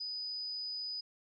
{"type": "tone", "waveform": "sine", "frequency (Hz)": 4978, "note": "D#8", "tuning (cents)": 0, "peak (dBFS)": -37, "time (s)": [0, 1.01], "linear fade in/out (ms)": 10, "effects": []}